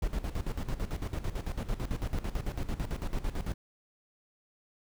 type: noise with tremolo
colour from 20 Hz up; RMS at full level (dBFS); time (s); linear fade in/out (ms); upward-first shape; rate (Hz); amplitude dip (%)
brown; -31; 0.02-3.54; 5; square; 9; 75
effects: none

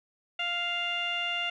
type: tone with low-pass filter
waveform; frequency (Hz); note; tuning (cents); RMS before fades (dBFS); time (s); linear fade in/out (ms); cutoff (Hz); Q
15% pulse; 698.5; F5; 0; -31; 0.39-1.5; 5; 3000; 5.6
effects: none

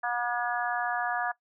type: harmonic tone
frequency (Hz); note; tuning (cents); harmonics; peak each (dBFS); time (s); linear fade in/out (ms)
241; B3; -42; 3 / 4 / 5 / 6 / 7; -31 / -35 / -36 / -36 / -32; 0.03-1.32; 10
effects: noise-tail reverb RT60 0.1 s tail -20 dB re dry

